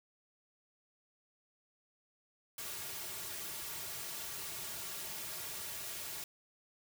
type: noise with comb filter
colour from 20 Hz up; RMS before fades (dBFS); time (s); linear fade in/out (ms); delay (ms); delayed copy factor
white; -43; 2.58-6.24; 2; 3.9; -0.8
effects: none